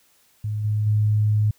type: tone with level steps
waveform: sine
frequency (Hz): 106.1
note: G#2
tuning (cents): +38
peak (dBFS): -23 / -19 / -16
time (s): 0.44-1.51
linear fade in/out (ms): 5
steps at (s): 0.64 / 0.86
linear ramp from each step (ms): 10
effects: white hiss -60 dBFS RMS until 1.58 s